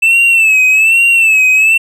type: tone with vibrato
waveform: triangle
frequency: 2637 Hz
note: E7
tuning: in tune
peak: -4 dBFS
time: 0.02-1.78 s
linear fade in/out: 10 ms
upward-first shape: sine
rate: 1.2 Hz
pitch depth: 80 cents each way
effects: none

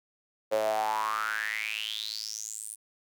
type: tone with high-pass filter sweep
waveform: sawtooth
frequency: 108.4 Hz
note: A2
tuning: 25 cents flat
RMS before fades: -32 dBFS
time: 0.51-2.76 s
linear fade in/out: 20 ms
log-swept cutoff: 520 to 9900 Hz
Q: 9.1
effects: none

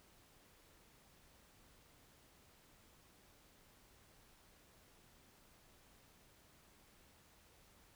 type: silence
effects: pink hiss -67 dBFS RMS until 7.95 s

